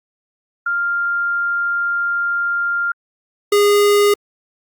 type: tone pair in turn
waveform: sine / square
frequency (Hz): 1396.9 / 410.2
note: F6 / G#4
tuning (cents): 0 / -21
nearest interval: octave + major sixth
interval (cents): 2121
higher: first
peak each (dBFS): -16 / -11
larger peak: second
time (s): 0.66-2.92 / 3.52-4.14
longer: first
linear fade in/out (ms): 5
effects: Opus 48 kbps